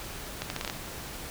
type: accelerating click train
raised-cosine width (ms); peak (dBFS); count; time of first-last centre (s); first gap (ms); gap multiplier
0.2; -14; 7; 0.42-0.699; 81; 0.77
effects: pink hiss -40 dBFS RMS until 1.3 s